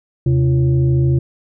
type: tone with frequency modulation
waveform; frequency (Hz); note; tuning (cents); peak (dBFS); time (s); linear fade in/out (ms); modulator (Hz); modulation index
sine; 131.7; C3; +12; -11; 0.26-1.19; 5; 210; 0.63
effects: none